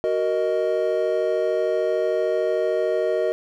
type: chord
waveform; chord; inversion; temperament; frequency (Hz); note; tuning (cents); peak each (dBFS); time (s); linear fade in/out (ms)
triangle; D# minor; first; just; 373.4 / 466.7 / 622.3; F#4 / A#4 / D#5; +16 / +2 / 0; -23 / -22 / -21; 0.04-3.32; 0
effects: none